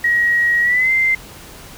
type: tone with pitch glide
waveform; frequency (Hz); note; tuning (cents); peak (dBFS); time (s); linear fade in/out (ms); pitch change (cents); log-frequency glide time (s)
sine; 1899 to 2083; A#6 to C7; +32 to -8; -12; 0.04-1.15; 5; +160; 0.62-0.91
effects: pink hiss -38 dBFS RMS until 1.77 s